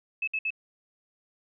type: tone bursts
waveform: sine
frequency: 2600 Hz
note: E7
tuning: 24 cents flat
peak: -26 dBFS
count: 3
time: 0.22-0.505 s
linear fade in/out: 5 ms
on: 55 ms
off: 60 ms
effects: none